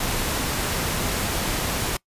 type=noise; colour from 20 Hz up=pink; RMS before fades=-25 dBFS; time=0-1.97 s; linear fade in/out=5 ms; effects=noise-tail reverb RT60 0.1 s tail -23 dB re dry + resampled to 32000 Hz